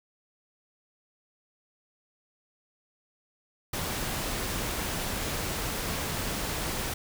pink noise, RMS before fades -32 dBFS, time 3.73-6.94 s, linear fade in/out 5 ms, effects none

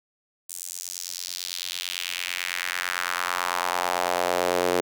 sawtooth tone with high-pass filter sweep, 89 Hz, F2, 33 cents sharp, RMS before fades -28 dBFS, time 0.49-4.81 s, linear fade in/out 5 ms, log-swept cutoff 8300 to 420 Hz, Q 2, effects none

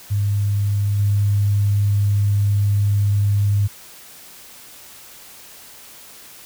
sine tone with level steps, 101.8 Hz, G#2, 34 cents flat, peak -16 / -14 dBFS, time 0.1-3.68 s, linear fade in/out 20 ms, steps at 0.99 s, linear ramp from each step 5 ms, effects white hiss -42 dBFS RMS until 6.45 s

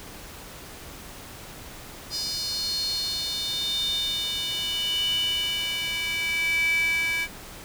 square tone with high-pass filter sweep, 329.6 Hz, E4, in tune, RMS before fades -27 dBFS, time 2.1-7.28 s, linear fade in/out 50 ms, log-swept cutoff 4800 to 2100 Hz, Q 9.5, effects pink hiss -42 dBFS RMS until 7.64 s

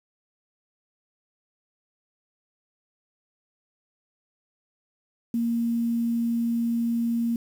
sine tone with quantisation, 233.1 Hz, A#3, in tune, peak -22 dBFS, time 5.34-7.36 s, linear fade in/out 2 ms, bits 8, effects none

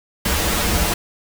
pink noise with comb filter, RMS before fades -19 dBFS, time 0.25-0.94 s, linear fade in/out 5 ms, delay 7.7 ms, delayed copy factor -0.95, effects none

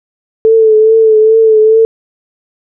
sine tone with vibrato, 440 Hz, A4, in tune, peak -3 dBFS, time 0.45-1.85 s, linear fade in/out 0 ms, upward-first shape triangle, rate 2.4 Hz, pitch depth 42 cents each way, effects none

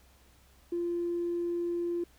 triangle tone with tanh clipping, 345.4 Hz, F4, 19 cents flat, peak -29 dBFS, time 0.72-2.04 s, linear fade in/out 5 ms, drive 4 dB, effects added 64 Hz sine -62 dBFS peak until 2.18 s + pink hiss -63 dBFS RMS until 2.18 s

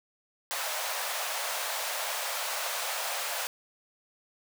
pink high-pass noise, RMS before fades -33 dBFS, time 0.51-3.47 s, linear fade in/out 0 ms, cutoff 550 Hz, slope 48 dB/octave, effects none

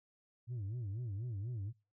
sine tone with vibrato, 110 Hz, A2, in tune, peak -35 dBFS, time 0.47-1.73 s, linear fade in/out 50 ms, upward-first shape sine, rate 4.1 Hz, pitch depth 230 cents each way, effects noise-tail reverb RT60 0.3 s tail -25 dB re dry + tanh soft clip ceiling -37 dBFS

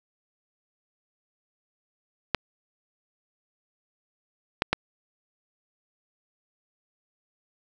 clicks, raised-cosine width 0.3 ms, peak -5 dBFS, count 3, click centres 2.347 / 4.621 / 4.73 s, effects none

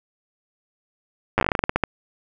slowing click train, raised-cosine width 0.5 ms, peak -3 dBFS, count 15, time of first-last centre 1.38-1.837 s, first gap 9 ms, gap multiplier 1.18, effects none

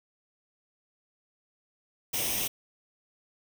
white noise with comb filter, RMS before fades -30 dBFS, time 2.13-2.48 s, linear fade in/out 10 ms, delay 0.34 ms, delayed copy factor +0.65, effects none

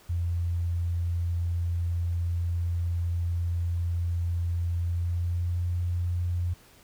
sine tone with pitch glide, 86 to 87.81 Hz, F2 to F2, -26 to +10 cents, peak -25 dBFS, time 0.09-6.54 s, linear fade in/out 10 ms, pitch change +36 cents, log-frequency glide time 4.81-5.67 s, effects pink hiss -56 dBFS RMS until 6.83 s

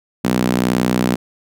sawtooth tone with high-pass filter, 61.74 Hz, B1, in tune, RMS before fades -17 dBFS, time 0.24-1.16 s, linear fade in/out 10 ms, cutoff 210 Hz, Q 2.2, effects none

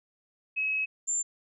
sine tone pair in turn, 2563 / 7249 Hz, E7 / A#8, -49 / -49 cents, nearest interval octave + tritone, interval 1800 cents, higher second, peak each -26 dBFS, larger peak neither, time 0.56-0.86 / 1.07-1.23 s, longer first, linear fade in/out 20 ms, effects none

